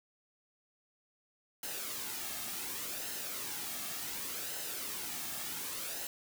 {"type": "noise with flanger", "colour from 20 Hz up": "white", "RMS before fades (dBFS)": -40, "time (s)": [1.63, 6.07], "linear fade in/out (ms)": 2, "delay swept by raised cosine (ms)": [0.86, 2.06], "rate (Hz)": 0.68, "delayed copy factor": -0.5, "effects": []}